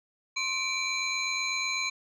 sine tone cluster, 1060 / 2330 / 2418 / 4056 / 6650 Hz, C6 / D7 / D7 / B7 / G#8, +22 / -14 / +50 / +45 / +1 cents, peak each -37 / -30 / -37 / -33 / -37 dBFS, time 0.36-1.9 s, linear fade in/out 10 ms, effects tanh soft clip ceiling -19 dBFS

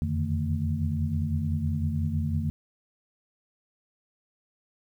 sine tone cluster, 81.7 / 87.7 / 144.4 / 154.2 / 224.2 Hz, E2 / F2 / D3 / D#3 / A3, -15 / +8 / -29 / -15 / +33 cents, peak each -36 / -28 / -34 / -31 / -32 dBFS, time 0.02-2.5 s, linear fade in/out 0 ms, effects 10-bit

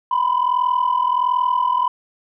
sine tone pair together, 977.6 / 1019 Hz, B5 / C6, -18 / -46 cents, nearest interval minor second, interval 72 cents, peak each -17 dBFS, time 0.11-1.88 s, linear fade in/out 5 ms, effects tanh soft clip ceiling -11 dBFS

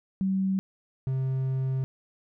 sine / triangle tone pair in turn, 191.4 / 131.97 Hz, G3 / C3, -41 / +15 cents, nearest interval tritone, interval 644 cents, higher first, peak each -23 dBFS, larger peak neither, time 0.21-0.59 / 1.07-1.84 s, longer second, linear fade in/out 0 ms, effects none

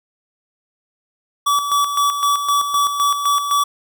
square tone with tremolo, 1147 Hz, D6, 41 cents flat, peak -14 dBFS, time 1.46-3.64 s, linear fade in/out 10 ms, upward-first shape square, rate 3.9 Hz, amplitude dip 55%, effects none

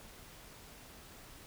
silence, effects pink hiss -54 dBFS RMS until 1.46 s

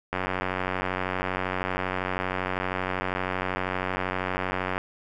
click train, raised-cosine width 0.5 ms, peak -12 dBFS, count 432, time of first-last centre 0.13-4.779 s, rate 92.7 Hz, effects none

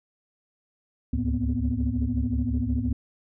sine tone cluster, 68.7 / 74.3 / 106.8 / 240.4 / 253.7 Hz, C#2 / D2 / G#2 / B3 / B3, -15 / +21 / +49 / -46 / +47 cents, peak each -29 dBFS, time 1.13-2.93 s, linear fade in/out 5 ms, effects tanh soft clip ceiling -14 dBFS

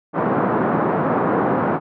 pink band-pass noise, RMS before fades -19 dBFS, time 0.13-1.8 s, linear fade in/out 50 ms, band 160 to 1300 Hz, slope 24 dB/octave, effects none

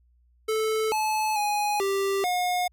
square tone with pitch steps, 437.5 / 863 / 831 / 392.7 / 720 Hz, A4 / A5 / G#5 / G4 / F#5, -10 / -34 / +1 / +3 / -47 cents, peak -24 dBFS, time 0.48-2.68 s, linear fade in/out 10 ms, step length 440 ms, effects added 60 Hz sine -59 dBFS peak until 2.72 s

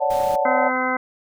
sine chord, D major seventh, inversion third, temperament equal, 554.4 / 587.3 / 740 / 880 Hz, C#5 / D5 / F#5 / A5, 0 / 0 / 0 / 0 cents, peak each -23 dBFS, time 0-0.7 s, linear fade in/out 20 ms
pink noise, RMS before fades -36 dBFS, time 0.1-0.36 s, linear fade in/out 5 ms
harmonic tone, 256 Hz, C4, 38 cents flat, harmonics 1 / 2 / 3 / 4 / 5 / 6 / 8, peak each -27 / -27 / -27 / -27 / -27 / -27 / -27 dBFS, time 0.45-0.97 s, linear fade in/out 5 ms
effects none

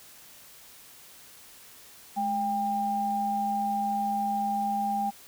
sine tone pair together, 211.2 / 797.4 Hz, G#3 / G5, +29 / +29 cents, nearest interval octave + major seventh, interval 2300 cents, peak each -33 / -26 dBFS, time 2.16-5.11 s, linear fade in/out 20 ms, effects white hiss -51 dBFS RMS until 5.27 s

